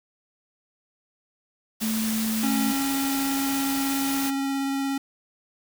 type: noise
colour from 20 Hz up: white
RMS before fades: -31 dBFS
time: 1.8-4.31 s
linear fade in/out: 20 ms
type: tone with pitch glide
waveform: sine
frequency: 220.9 to 217.9 Hz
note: A3 to A3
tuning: +7 to -17 cents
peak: -24 dBFS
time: 1.81-2.73 s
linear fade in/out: 20 ms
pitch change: -24 cents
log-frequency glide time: 2.43-2.6 s
type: tone with vibrato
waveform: square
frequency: 273.8 Hz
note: C#4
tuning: 21 cents flat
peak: -25 dBFS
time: 2.43-4.98 s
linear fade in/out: 5 ms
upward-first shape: triangle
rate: 17 Hz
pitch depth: 10 cents each way
effects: none